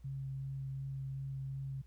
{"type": "tone with vibrato", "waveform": "sine", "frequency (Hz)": 135.4, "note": "C#3", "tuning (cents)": -40, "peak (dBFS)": -38, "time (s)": [0.04, 1.82], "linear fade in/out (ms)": 10, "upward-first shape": "sine", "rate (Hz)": 2.7, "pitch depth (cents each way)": 10, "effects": ["added 60 Hz sine -55 dBFS peak until 1.86 s", "pink hiss -75 dBFS RMS until 1.86 s"]}